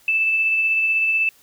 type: tone with tremolo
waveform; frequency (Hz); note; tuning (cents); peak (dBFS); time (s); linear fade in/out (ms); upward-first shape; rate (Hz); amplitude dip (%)
sine; 2637; E7; 0; -15; 0.08-1.29; 2; sine; 16; 25
effects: white hiss -54 dBFS RMS until 1.42 s